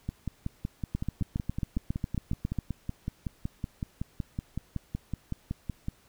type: two click trains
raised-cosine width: 5 ms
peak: -17 / -19 dBFS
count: 13 / 32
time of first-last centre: 0.95-2.587 / 0.09-5.884 s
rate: 7.33 / 5.35 Hz
effects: pink hiss -62 dBFS RMS until 6.08 s